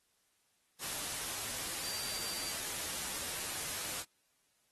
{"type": "tone in noise", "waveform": "sine", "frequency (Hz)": 4699, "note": "D8", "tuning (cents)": 0, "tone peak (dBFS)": -44, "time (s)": [1.81, 2.56], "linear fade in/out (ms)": 50, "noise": "white", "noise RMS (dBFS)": -39, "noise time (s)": [0.79, 4.05], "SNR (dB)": -8, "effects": ["white hiss -75 dBFS RMS until 4.71 s", "AAC 32 kbps"]}